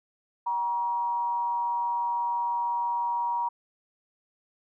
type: tone with frequency modulation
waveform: sine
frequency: 951 Hz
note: A#5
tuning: 34 cents sharp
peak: -25 dBFS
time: 0.46-3.49 s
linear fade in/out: 10 ms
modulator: 178 Hz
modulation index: 0.31
effects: none